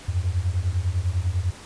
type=beating tone pair; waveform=sine; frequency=85.1 / 95.1 Hz; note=F2 / F#2; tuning=-44 / +48 cents; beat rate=10 Hz; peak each=-24 dBFS; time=0.08-1.51 s; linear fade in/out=10 ms; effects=pink hiss -43 dBFS RMS until 1.65 s + resampled to 22050 Hz